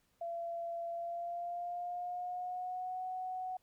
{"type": "tone with pitch glide", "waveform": "sine", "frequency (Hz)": [680, 741.5], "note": ["F5", "F#5"], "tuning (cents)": [-46, 4], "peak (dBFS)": -37, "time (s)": [0.21, 3.57], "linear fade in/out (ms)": 5, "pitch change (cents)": 150, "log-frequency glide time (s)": [0.89, 3.03], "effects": ["pink hiss -75 dBFS RMS until 3.62 s"]}